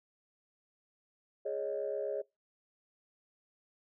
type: chord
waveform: sine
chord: Ab suspended fourth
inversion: none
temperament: equal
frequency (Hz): 415.3 / 554.4 / 622.3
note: Ab4 / Db5 / Eb5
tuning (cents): 0 / 0 / 0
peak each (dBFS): -37 / -36 / -38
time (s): 1.45-2.22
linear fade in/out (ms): 10
effects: noise-tail reverb RT60 0.2 s tail -23 dB re dry + tanh soft clip ceiling -25 dBFS